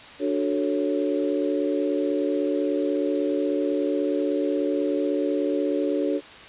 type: chord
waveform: sine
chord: D major seventh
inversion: none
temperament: equal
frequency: 293.7 / 370 / 440 / 554.4 Hz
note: D4 / F#4 / A4 / C#5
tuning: 0 / 0 / 0 / 0 cents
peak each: -25 / -28 / -28 / -28 dBFS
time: 0.19-6.21 s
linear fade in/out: 50 ms
effects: white hiss -43 dBFS RMS until 6.48 s + resampled to 8000 Hz